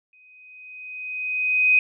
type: tone with exponential growth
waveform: sine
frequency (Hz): 2507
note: D#7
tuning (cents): +12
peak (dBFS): -12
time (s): 0.13-1.79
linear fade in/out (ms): 2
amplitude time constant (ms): 360
effects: none